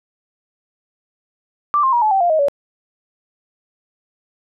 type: tone with pitch steps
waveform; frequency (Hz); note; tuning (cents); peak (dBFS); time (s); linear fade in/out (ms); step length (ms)
sine; 1174 / 1058.1 / 953.6 / 859.4 / 774.6 / 698.1 / 629.1 / 567; D6 / C6 / A#5 / A5 / G5 / F5 / D#5 / C#5; -1 / +19 / +39 / -41 / -21 / -1 / +19 / +39; -12; 1.74-2.484; 0; 93
effects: none

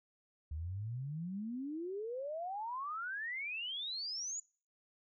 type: exponential sweep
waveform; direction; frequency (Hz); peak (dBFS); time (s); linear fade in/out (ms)
sine; up; 72.8 to 7040; -38; 0.51-4.4; 5
effects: noise-tail reverb RT60 0.4 s tail -24 dB re dry

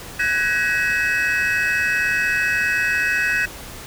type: tone cluster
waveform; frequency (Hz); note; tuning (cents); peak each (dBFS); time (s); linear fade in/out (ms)
triangle; 1503 / 1656 / 1906 / 2572; F#6 / G#6 / A#6 / E7; +27 / -5 / +38 / -43; -21; 0.19-3.46; 10
effects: tanh soft clip ceiling -7 dBFS + pink hiss -36 dBFS RMS until 3.86 s

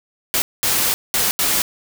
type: noise bursts at uneven times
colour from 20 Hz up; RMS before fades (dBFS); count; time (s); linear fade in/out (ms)
white; -18; 4; 0.34-0.42 / 0.63-0.94 / 1.14-1.31 / 1.39-1.62; 0
effects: none

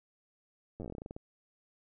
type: slowing click train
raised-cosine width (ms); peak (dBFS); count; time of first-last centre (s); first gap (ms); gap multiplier
2; -29; 15; 0.8-1.165; 9; 1.15
effects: none

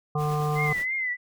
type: harmonic tone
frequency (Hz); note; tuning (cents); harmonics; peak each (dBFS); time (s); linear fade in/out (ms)
150; D3; +37; 1 / 3 / 5 / 7 / 8; -25 / -31 / -31 / -35 / -34; 0.15-0.73; 5
type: noise with tremolo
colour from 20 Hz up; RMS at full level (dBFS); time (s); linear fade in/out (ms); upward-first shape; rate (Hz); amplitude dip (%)
pink; -41; 0.17-0.86; 50; sine; 8.4; 25
type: tone with vibrato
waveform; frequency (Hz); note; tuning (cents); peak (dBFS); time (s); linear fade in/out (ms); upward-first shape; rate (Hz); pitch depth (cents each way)
sine; 2041; C7; -44; -25; 0.55-1.17; 50; triangle; 3.1; 84
effects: none

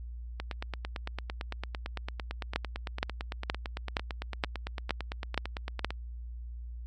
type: two click trains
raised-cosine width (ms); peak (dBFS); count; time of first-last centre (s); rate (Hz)
0.3; -19 / -11; 50 / 8; 0.4-5.906 / 2.56-5.846; 8.9 / 2.13
effects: added 59 Hz sine -38 dBFS peak until 6.86 s + MP3 48 kbps

